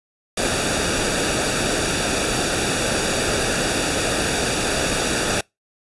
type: noise with comb filter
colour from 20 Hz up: pink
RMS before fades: -21 dBFS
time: 0.37-5.41 s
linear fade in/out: 5 ms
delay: 0.96 ms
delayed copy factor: -0.6
effects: noise-tail reverb RT60 0.2 s tail -26 dB re dry + resampled to 24000 Hz